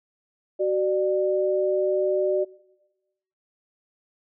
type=tone pair together; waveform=sine; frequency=376.1 / 597 Hz; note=F#4 / D5; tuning=+28 / +28 cents; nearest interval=minor sixth; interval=800 cents; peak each=-23 dBFS; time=0.59-2.45 s; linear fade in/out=20 ms; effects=noise-tail reverb RT60 1.0 s tail -21 dB re dry